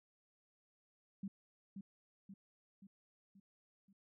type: tone with echo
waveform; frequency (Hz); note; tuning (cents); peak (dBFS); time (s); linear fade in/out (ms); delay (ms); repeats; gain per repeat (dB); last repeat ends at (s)
sine; 196; G3; 0; -40; 1.23-1.28; 5; 530; 5; -5; 3.93
effects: none